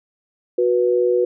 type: tone pair together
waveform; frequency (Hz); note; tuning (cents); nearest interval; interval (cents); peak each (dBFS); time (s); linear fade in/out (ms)
sine; 366.5 / 489.2; F#4 / B4; -16 / -16; perfect fourth; 500; -17; 0.58-1.25; 5
effects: none